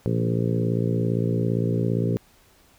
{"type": "harmonic tone with a mistuned harmonic", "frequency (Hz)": 57.6, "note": "A#1", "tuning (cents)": -20, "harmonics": [2, 3, 4, 5, 6, 7, 8, 9], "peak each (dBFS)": [-24, -26, -30, -32, -34, -30, -33, -36], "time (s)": [0.06, 2.17], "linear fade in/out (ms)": 0, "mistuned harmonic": 2, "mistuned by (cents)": 40, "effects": ["pink hiss -57 dBFS RMS until 2.78 s"]}